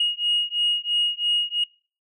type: beating tone pair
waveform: sine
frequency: 2874 / 2877 Hz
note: F7 / F#7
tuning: +49 / -49 cents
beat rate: 3 Hz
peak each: -22 dBFS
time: 0-1.64 s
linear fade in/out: 5 ms
effects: noise-tail reverb RT60 0.4 s tail -25 dB re dry + tanh soft clip ceiling -14 dBFS